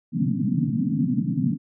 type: band-pass noise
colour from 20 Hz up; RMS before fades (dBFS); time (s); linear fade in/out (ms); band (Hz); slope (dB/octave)
white; -23; 0.12-1.58; 50; 120 to 280; 96
effects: none